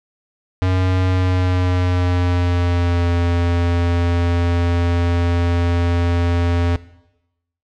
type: tone with pitch glide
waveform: square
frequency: 92.5 to 86.31 Hz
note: F#2 to F2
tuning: 0 to -20 cents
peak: -15 dBFS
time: 0.62-6.76 s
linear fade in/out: 0 ms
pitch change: -120 cents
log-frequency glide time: 1.09-3.08 s
effects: noise-tail reverb RT60 0.9 s tail -18 dB re dry + low-pass 4000 Hz 12 dB/octave